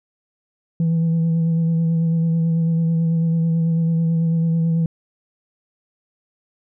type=tone with vibrato; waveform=sine; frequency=164.81 Hz; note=E3; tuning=in tune; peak=-13 dBFS; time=0.8-4.86 s; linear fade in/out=2 ms; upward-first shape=sine; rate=9.1 Hz; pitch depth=21 cents each way; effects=tanh soft clip ceiling -14 dBFS